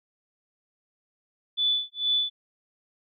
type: tone with tremolo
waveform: sine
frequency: 3477 Hz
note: A7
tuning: 21 cents flat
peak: -20 dBFS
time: 1.57-2.3 s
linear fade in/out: 20 ms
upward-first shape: sine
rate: 2.2 Hz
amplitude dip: 100%
effects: none